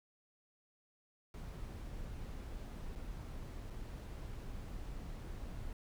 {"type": "noise with dropouts", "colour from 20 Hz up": "brown", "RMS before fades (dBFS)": -45, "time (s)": [1.34, 5.73], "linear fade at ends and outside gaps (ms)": 1, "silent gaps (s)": [[2.953, 2.958], [3.701, 3.705]], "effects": []}